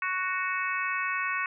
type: harmonic tone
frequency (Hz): 370.7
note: F#4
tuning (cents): +3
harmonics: 3 / 4 / 5 / 6 / 7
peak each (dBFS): -32 / -33 / -34 / -35 / -35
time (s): 0.02-1.46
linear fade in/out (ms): 2
effects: none